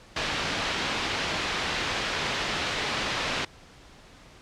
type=low-pass noise; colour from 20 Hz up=white; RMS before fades=-29 dBFS; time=0.16-3.45 s; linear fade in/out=5 ms; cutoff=3600 Hz; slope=12 dB/octave; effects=pink hiss -51 dBFS RMS until 4.41 s + low-pass 6000 Hz 12 dB/octave